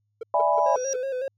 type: tone bursts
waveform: triangle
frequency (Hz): 454.4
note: A#4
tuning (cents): -44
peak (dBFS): -27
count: 5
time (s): 0.21-0.96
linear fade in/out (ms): 5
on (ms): 22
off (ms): 160
type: chord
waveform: sine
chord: E dominant seventh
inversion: third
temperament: equal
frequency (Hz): 587.3 / 659.3 / 830.6 / 987.8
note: D5 / E5 / G#5 / B5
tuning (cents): 0 / 0 / 0 / 0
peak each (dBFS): -24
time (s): 0.34-0.76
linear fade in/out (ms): 2
type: tone with exponential growth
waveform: sine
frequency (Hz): 5740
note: F8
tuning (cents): +47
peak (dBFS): -25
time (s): 0.53-0.93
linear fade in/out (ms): 0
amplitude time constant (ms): 85
type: tone with vibrato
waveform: triangle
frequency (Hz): 523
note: C5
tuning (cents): -1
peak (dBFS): -24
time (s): 0.66-1.28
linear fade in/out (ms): 2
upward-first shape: square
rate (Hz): 5.4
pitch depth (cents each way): 58
effects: added 104 Hz sine -70 dBFS peak until 1.37 s